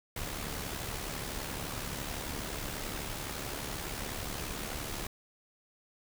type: noise with amplitude modulation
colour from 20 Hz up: pink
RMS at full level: -36 dBFS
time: 0.16-5.07 s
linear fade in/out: 5 ms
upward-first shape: sine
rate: 71.8 Hz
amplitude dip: 50%
effects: none